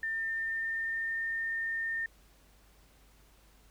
sine tone with pitch glide, 1801 to 1817.7 Hz, A6 to A#6, +40 to -44 cents, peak -31 dBFS, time 0.03-2.06 s, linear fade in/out 2 ms, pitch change +16 cents, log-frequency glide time 0.17-1.29 s, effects added 50 Hz sine -61 dBFS peak until 3.7 s + pink hiss -64 dBFS RMS until 3.7 s

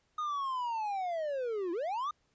triangle linear two-way sweep, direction down then up, 1244.5 to 329.6 to 1244.5 Hz, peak -30 dBFS, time 0.18-2.11 s, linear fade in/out 5 ms, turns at 1.72 s, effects pink hiss -74 dBFS RMS until 2.34 s + resampled to 16000 Hz

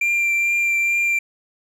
triangle tone with vibrato, 2372 Hz, D7, 17 cents sharp, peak -15 dBFS, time 0.01-1.19 s, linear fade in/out 5 ms, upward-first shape triangle, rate 2.3 Hz, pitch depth 15 cents each way, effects none

